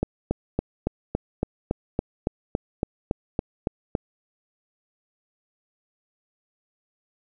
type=click train; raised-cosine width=2 ms; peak=-9 dBFS; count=15; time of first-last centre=0.03-3.952 s; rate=3.57 Hz; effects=none